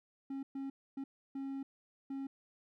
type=tone bursts at uneven times; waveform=triangle; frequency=272.1 Hz; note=C#4; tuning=32 cents flat; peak=-36 dBFS; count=5; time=0.3-0.43 / 0.55-0.7 / 0.97-1.04 / 1.35-1.63 / 2.1-2.27 s; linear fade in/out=5 ms; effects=none